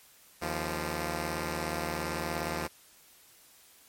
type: tone pair together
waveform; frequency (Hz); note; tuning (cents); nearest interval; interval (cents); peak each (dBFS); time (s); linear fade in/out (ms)
5% pulse; 77.2 / 173.31; D#2 / F3; -13 / -13; octave + major second; 1400; -23; 0.41-2.68; 20
effects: white hiss -58 dBFS RMS until 3.88 s + MP3 64 kbps